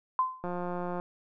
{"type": "tone with exponential decay", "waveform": "sine", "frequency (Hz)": 1031, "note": "C6", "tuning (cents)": -26, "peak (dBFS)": -20, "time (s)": [0.19, 0.48], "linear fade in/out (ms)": 1, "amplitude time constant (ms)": 61}
{"type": "click train", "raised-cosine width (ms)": 1, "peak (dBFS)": -22, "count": 100, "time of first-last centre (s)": [0.44, 0.999], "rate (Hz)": 177}
{"effects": []}